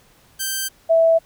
5% pulse / sine tone pair in turn, 1562 / 656.7 Hz, G6 / E5, -7 / -7 cents, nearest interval octave + minor third, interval 1500 cents, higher first, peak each -11 dBFS, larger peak neither, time 0.39-0.69 / 0.89-1.19 s, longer neither, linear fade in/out 20 ms, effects pink hiss -54 dBFS RMS until 1.25 s

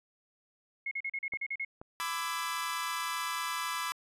sine tone bursts, 2166 Hz, C#7, 41 cents flat, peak -32 dBFS, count 9, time 0.86-1.649 s, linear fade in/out 5 ms, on 53 ms, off 39 ms
clicks, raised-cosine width 1 ms, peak -31 dBFS, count 2, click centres 1.337 / 1.815 s
sawtooth chord, E dominant seventh, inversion second, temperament equal with one note detuned, 1002.7 / 1174.7 / 1318.5 / 1661.2 Hz, B5 / D6 / E6 / G#6, +26 / 0 / 0 / 0 cents, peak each -33 / -34 / -36 / -38 dBFS, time 2-3.92 s, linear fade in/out 0 ms
effects resampled to 32000 Hz

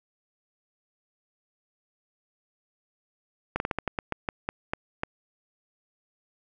slowing click train, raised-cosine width 0.5 ms, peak -12 dBFS, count 12, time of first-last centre 3.56-5.034 s, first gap 41 ms, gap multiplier 1.22, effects none

